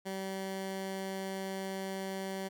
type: tone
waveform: 15% pulse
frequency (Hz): 192.1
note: G3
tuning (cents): -35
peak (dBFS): -30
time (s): 0.05-2.49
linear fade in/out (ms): 20
effects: none